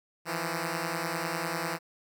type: beating tone pair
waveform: 5% pulse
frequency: 161.9 / 171.9 Hz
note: E3 / F3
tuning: -31 / -27 cents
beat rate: 10 Hz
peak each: -22 dBFS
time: 0.25-1.79 s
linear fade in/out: 50 ms
effects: none